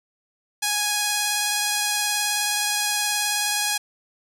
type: tone with vibrato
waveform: 5% pulse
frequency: 830.6 Hz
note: G#5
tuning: in tune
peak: -9 dBFS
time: 0.62-3.78 s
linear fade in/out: 10 ms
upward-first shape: sine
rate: 19 Hz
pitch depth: 14 cents each way
effects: none